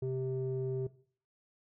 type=tone with low-pass filter; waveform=square; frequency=130.4 Hz; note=C3; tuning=5 cents flat; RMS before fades=-35 dBFS; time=0.02-0.87 s; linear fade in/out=5 ms; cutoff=400 Hz; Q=3.1; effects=noise-tail reverb RT60 0.5 s tail -18 dB re dry